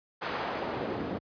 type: noise with band-pass filter sweep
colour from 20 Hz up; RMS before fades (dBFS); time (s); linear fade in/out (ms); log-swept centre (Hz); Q
pink; -34; 0.21-1.19; 20; 1100 to 290; 0.79
effects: high-pass 60 Hz 12 dB/octave + resampled to 11025 Hz